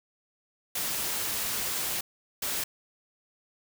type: noise bursts at uneven times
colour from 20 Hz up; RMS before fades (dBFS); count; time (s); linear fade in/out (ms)
white; -31; 2; 0.75-2.01 / 2.42-2.64; 5
effects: none